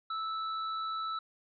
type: tone with hard clipping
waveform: sine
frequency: 1313 Hz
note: E6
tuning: 7 cents flat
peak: -35 dBFS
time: 0.1-1.19 s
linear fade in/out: 5 ms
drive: 12 dB
effects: resampled to 11025 Hz